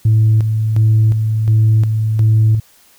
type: tone with tremolo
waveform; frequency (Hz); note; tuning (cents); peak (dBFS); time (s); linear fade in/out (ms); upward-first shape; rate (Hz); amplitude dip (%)
sine; 109.6; A2; -6; -6; 0.05-2.6; 5; square; 1.4; 50
effects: tanh soft clip ceiling -5 dBFS + white hiss -49 dBFS RMS until 2.98 s